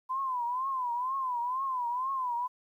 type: tone with vibrato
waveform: sine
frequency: 1014 Hz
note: B5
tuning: 45 cents sharp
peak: -29 dBFS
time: 0.09-2.48 s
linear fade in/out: 20 ms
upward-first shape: triangle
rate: 2.1 Hz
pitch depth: 140 cents each way
effects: 11-bit